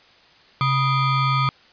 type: ring-modulated tone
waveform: square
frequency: 554.4 Hz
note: C#5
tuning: in tune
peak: -15 dBFS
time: 0.61-1.49 s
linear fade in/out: 0 ms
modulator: 688 Hz
effects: white hiss -52 dBFS RMS until 1.72 s + resampled to 11025 Hz